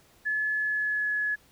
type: tone with pitch glide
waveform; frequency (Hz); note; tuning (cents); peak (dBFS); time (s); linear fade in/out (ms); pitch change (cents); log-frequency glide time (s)
sine; 1716 to 1698.3; A6 to G#6; -44 to +38; -25; 0.25-1.36; 20; -18; 0.52-1.12
effects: pink hiss -60 dBFS RMS until 1.51 s